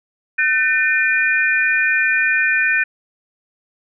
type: tone cluster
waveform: sine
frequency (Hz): 1522 / 1799 / 2427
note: F#6 / A6 / D#7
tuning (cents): +48 / +38 / -44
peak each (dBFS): -18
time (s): 0.38-2.84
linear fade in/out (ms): 10
effects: none